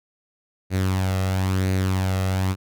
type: tone with flanger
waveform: sawtooth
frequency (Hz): 94.3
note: F#2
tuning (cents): +33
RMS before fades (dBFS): -22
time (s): 0.7-2.56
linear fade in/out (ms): 50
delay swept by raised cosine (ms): 0.46 to 1.56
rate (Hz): 0.99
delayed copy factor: +0.5
effects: none